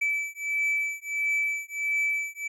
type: beating tone pair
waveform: triangle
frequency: 2309 / 2310.5 Hz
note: D7 / D7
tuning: -30 / -29 cents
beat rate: 1.5 Hz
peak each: -27 dBFS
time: 0.01-2.48 s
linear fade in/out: 10 ms
effects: none